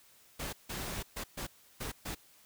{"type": "noise bursts at uneven times", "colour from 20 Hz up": "pink", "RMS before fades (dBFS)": -39, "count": 6, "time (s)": [[0.39, 0.53], [0.69, 1.03], [1.16, 1.24], [1.37, 1.47], [1.8, 1.92], [2.05, 2.15]], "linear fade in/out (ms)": 10, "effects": ["white hiss -62 dBFS RMS until 2.45 s"]}